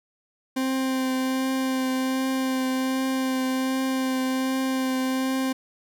40% pulse tone with vibrato, 261.6 Hz, C4, in tune, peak -22 dBFS, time 0.56-5.53 s, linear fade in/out 10 ms, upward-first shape triangle, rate 1.3 Hz, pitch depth 15 cents each way, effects none

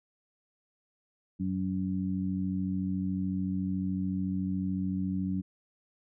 harmonic tone, 93.8 Hz, F#2, 24 cents sharp, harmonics 1 / 2 / 3, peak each -37 / -30 / -35 dBFS, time 1.39-5.42 s, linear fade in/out 20 ms, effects none

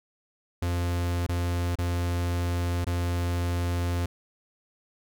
45% pulse tone with dropouts, 87.31 Hz, F2, in tune, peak -25 dBFS, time 0.62-4.06 s, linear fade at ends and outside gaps 5 ms, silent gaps 1.266-1.289 / 1.755-1.786 / 2.846-2.867 s, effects none

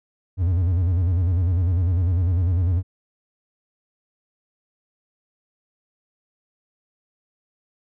triangle tone with vibrato, 88.4 Hz, F2, 22 cents sharp, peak -15 dBFS, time 0.37-2.83 s, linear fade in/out 50 ms, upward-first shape square, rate 10 Hz, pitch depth 97 cents each way, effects none

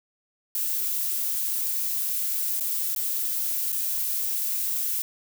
violet noise with dropouts, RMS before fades -27 dBFS, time 0.55-5.02 s, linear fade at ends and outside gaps 2 ms, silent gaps 2.599-2.607 / 2.949-2.961 / 3.721-3.726 s, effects none

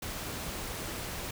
pink noise, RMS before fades -38 dBFS, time 0.02-1.31 s, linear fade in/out 5 ms, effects none

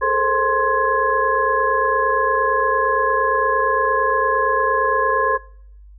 sine tone cluster, 425.9 / 454.6 / 528 / 1052 / 1676 Hz, G#4 / A#4 / C5 / C6 / G#6, +44 / -43 / +16 / +9 / +15 cents, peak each -25 / -25 / -23 / -18 / -22 dBFS, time 0.01-5.38 s, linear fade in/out 20 ms, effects noise-tail reverb RT60 0.7 s tail -23 dB re dry + added 50 Hz sine -40 dBFS peak until 5.98 s

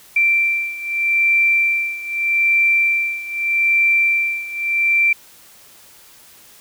sine beating tone pair, 2350 / 2350.81 Hz, D7 / D7, +1 / +1 cents, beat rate 0.81 Hz, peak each -16 / -19 dBFS, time 0.16-5.13 s, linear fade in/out 5 ms, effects white hiss -46 dBFS RMS until 6.6 s

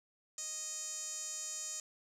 sawtooth tone with band-pass filter, 622.3 Hz, D#5, in tune, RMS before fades -42 dBFS, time 0.38-1.8 s, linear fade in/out 2 ms, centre 6900 Hz, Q 8.1, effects none

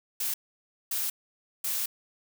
blue noise bursts at uneven times, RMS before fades -30 dBFS, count 3, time 0.2-0.34 / 0.91-1.1 / 1.64-1.86 s, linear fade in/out 5 ms, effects none

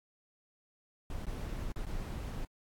brown noise with dropouts, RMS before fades -38 dBFS, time 1.1-2.45 s, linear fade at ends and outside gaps 2 ms, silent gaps 1.253-1.266 / 1.719-1.759 / 1.852-1.865 s, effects AAC 64 kbps

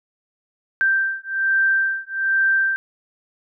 sine beating tone pair, 1568 / 1569.2 Hz, G6 / G6, 0 / +1 cents, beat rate 1.2 Hz, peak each -20 dBFS, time 0.81-2.76 s, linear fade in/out 0 ms, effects none

